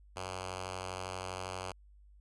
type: tone with notch filter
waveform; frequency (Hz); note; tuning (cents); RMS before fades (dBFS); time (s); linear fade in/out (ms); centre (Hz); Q
5% pulse; 92.5; F#2; 0; -41; 0.16-1.72; 5; 240; 0.64
effects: added 50 Hz sine -56 dBFS peak until 2.2 s + resampled to 24000 Hz